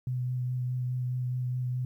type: tone with vibrato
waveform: sine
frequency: 125.7 Hz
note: B2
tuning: 31 cents sharp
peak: -28 dBFS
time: 0.07-1.85 s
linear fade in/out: 2 ms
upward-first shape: sine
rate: 4.8 Hz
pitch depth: 14 cents each way
effects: 11-bit